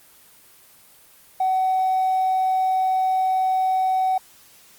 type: tone with hard clipping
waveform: sine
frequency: 753 Hz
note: F#5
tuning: 30 cents sharp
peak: -18 dBFS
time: 1.4-4.18 s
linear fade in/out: 5 ms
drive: 1 dB
effects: white hiss -51 dBFS RMS until 4.78 s + Opus 24 kbps